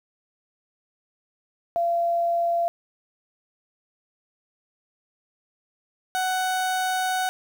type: tone pair in turn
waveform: sine / 30% pulse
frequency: 684 / 744.9 Hz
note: F5 / F#5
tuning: -36 / +11 cents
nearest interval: minor second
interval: 147 cents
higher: second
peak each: -20 dBFS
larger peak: neither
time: 1.76-2.68 / 6.15-7.29 s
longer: second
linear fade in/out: 0 ms
effects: 9-bit